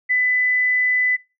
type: tone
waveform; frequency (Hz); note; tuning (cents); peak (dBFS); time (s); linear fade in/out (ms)
sine; 2000; B6; +21; -15; 0.09-1.17; 20
effects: noise-tail reverb RT60 0.3 s tail -25 dB re dry